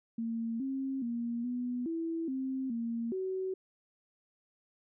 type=tone with pitch steps; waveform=sine; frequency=228.7 / 268.1 / 235.4 / 246.3 / 329.3 / 263.7 / 231.7 / 376.8 Hz; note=A#3 / C4 / A#3 / B3 / E4 / C4 / A#3 / F#4; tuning=-33 / +42 / +17 / -5 / -2 / +14 / -10 / +32 cents; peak=-32 dBFS; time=0.18-3.54 s; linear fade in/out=5 ms; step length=420 ms; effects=none